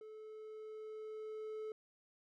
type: tone with level ramp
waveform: triangle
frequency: 433.4 Hz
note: A4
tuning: 26 cents flat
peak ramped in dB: -48 to -39 dBFS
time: 0.01-1.72 s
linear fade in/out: 2 ms
effects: none